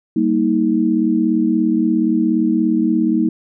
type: chord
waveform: sine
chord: Eb major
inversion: first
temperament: equal with one note detuned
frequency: 196 / 233.1 / 316.9 Hz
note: G3 / Bb3 / Eb4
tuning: 0 / 0 / +32 cents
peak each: -20 / -17 / -16 dBFS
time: 0.16-3.29 s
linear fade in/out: 5 ms
effects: none